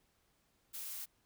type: noise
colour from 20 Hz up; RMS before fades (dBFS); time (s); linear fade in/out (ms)
blue; -44; 0.73-1.06; 20
effects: pink hiss -75 dBFS RMS until 1.25 s